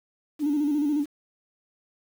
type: tone with vibrato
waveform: sine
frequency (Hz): 293.7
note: D4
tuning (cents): 0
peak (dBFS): -20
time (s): 0.39-1.06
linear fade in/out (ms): 50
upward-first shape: square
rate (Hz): 14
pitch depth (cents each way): 57
effects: tanh soft clip ceiling -18 dBFS + 8-bit

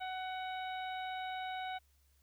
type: harmonic tone with a mistuned harmonic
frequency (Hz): 746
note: F#5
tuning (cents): +14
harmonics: 1 / 2 / 3 / 4 / 5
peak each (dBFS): -39 / -47 / -49 / -53 / -51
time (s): 0-1.79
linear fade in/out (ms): 20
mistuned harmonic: 5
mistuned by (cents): +28
effects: added 69 Hz sine -68 dBFS peak until 2.22 s + white hiss -75 dBFS RMS until 2.22 s

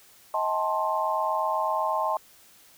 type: chord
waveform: sine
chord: A half-diminished seventh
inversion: second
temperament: just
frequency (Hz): 633.6 / 792 / 880 / 1056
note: Eb5 / G5 / A5 / C6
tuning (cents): +31 / +18 / 0 / +16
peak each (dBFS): -29 / -33 / -28 / -28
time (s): 0.34-2.17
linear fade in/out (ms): 2
effects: white hiss -55 dBFS RMS until 2.77 s

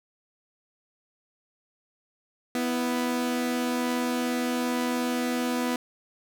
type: tone pair together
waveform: sawtooth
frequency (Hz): 247 / 329.7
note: B3 / E4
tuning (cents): 0 / 0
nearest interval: perfect fourth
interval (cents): 500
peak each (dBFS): -22 / -29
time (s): 2.55-5.76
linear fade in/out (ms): 2
effects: none

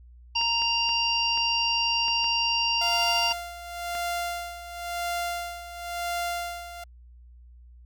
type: harmonic tone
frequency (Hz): 931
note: A#5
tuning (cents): -2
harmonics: 1 / 3 / 5 / 6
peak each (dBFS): -29 / -25 / -29 / -32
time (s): 0.35-3.33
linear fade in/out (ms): 10
type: clicks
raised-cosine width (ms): 0.3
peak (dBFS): -24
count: 8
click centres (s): 0.413 / 0.62 / 0.892 / 1.375 / 2.082 / 2.243 / 3.312 / 3.952
type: tone with tremolo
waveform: sawtooth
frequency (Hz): 695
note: F5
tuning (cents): -9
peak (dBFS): -23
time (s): 2.81-6.84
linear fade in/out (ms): 5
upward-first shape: sine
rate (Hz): 0.96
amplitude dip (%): 75
effects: added 60 Hz sine -47 dBFS peak until 7.85 s

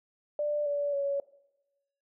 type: tone with pitch steps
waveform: sine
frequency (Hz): 591 / 575.8 / 561.1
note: D5 / D5 / C#5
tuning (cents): +11 / -34 / +21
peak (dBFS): -27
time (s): 0.39-1.2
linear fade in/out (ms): 2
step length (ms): 270
effects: noise-tail reverb RT60 0.9 s tail -19 dB re dry

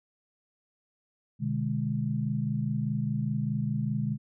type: chord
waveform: sine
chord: G# diminished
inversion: first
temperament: just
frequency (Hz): 124.59 / 149.51 / 207.7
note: B2 / D3 / G#3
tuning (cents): +16 / +31 / 0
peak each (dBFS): -31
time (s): 1.39-4.18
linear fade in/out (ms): 50
effects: none

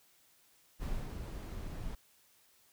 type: noise with ADSR envelope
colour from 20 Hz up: brown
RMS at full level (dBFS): -36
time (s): 0.79-1.95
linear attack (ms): 45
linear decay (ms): 230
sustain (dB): -5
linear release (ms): 3
effects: white hiss -67 dBFS RMS until 2.72 s

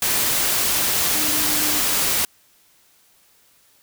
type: tone in noise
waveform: sine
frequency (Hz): 300.6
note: D4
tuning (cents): +40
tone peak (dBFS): -30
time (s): 1.15-1.8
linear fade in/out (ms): 2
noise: white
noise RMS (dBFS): -20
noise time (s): 0.02-2.25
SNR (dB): -13
effects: white hiss -57 dBFS RMS until 3.82 s

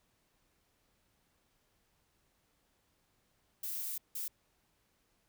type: noise bursts at uneven times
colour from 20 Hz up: violet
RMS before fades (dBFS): -39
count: 2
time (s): 3.63-3.98 / 4.15-4.28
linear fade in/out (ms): 5
effects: pink hiss -75 dBFS RMS until 5.28 s

